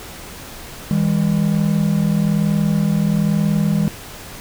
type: tone pair together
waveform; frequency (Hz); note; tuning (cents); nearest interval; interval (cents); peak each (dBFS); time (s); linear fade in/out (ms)
triangle; 161.3 / 202.4; E3 / G#3; -37 / -44; major third; 393; -15; 0.91-3.88; 0
effects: pink hiss -35 dBFS RMS until 4.4 s